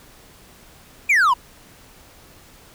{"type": "exponential sweep", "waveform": "triangle", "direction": "down", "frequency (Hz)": [2489, 932.3], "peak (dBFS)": -11, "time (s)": [1.09, 1.34], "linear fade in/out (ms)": 10, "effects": ["pink hiss -48 dBFS RMS until 2.74 s"]}